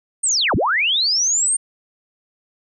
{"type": "linear two-way sweep", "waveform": "sine", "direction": "down then up", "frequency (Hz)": [8870, 42.44, 8870], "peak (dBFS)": -15, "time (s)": [0.23, 1.57], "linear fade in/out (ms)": 10, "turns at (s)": 0.55, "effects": []}